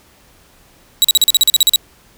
sawtooth tone bursts, 3869 Hz, B7, 36 cents flat, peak -4 dBFS, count 12, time 1.02-1.759 s, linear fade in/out 0 ms, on 24 ms, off 41 ms, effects pink hiss -49 dBFS RMS until 2.17 s

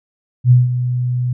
sine tone with ADSR envelope, 124.2 Hz, B2, 10 cents sharp, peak -4 dBFS, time 0.44-1.33 s, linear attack 69 ms, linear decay 170 ms, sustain -11 dB, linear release 4 ms, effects none

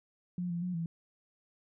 sine tone with pitch steps, 177.9 / 171.6 / 180.2 / 166.4 Hz, F3 / F3 / F#3 / E3, +32 / -30 / -45 / +17 cents, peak -32 dBFS, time 0.38-0.86 s, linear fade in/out 2 ms, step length 120 ms, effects none

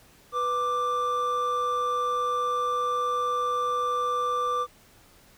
triangle tone pair together, 493.9 / 1178.8 Hz, B4 / D6, 0 / +6 cents, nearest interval octave + minor third, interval 1506 cents, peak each -29 / -23 dBFS, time 0.32-4.67 s, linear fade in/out 50 ms, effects pink hiss -56 dBFS RMS until 5.37 s

